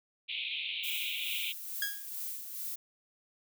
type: band-pass noise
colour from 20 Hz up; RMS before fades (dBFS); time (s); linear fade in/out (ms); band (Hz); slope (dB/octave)
pink; -37; 0.28-1.53; 20; 2300 to 3800; 96
type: noise with tremolo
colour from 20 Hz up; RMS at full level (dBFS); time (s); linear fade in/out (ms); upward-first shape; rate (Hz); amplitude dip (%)
violet; -38; 0.83-2.76; 10; sine; 2.3; 50
type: tone with exponential decay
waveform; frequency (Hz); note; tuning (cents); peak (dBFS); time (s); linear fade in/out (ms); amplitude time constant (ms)
sawtooth; 1647; G#6; -15; -25; 1.82-2.08; 2; 55
effects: none